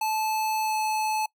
square tone with pitch glide, 870 to 865 Hz, A5 to A5, -20 to -30 cents, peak -25 dBFS, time 0.01-1.26 s, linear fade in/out 5 ms, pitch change -10 cents, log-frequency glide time 0.64-0.75 s, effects noise-tail reverb RT60 0.1 s tail -24 dB re dry

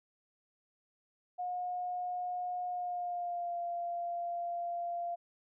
sine tone with pitch glide, 720 to 692.7 Hz, F#5 to F5, -47 to -14 cents, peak -34 dBFS, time 1.38-5.16 s, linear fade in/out 20 ms, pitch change -67 cents, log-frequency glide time 2.67-3.58 s, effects none

